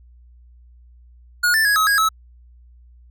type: tone with pitch steps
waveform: square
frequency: 1443 / 1769 / 1664 / 1277 / 1645 / 1297 Hz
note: F#6 / A6 / G#6 / D#6 / G#6 / E6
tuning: -44 / +9 / +3 / +45 / -17 / -28 cents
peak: -15 dBFS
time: 1.43-2.09 s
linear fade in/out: 10 ms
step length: 110 ms
effects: added 60 Hz sine -45 dBFS peak until 3.1 s